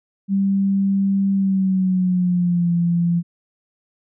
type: tone with pitch glide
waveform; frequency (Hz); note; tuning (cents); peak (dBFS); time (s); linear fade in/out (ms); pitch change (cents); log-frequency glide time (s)
sine; 196 to 171.62; G3 to F3; 0 to -30; -15; 0.28-3.23; 50; -230; 1.33-2.72
effects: none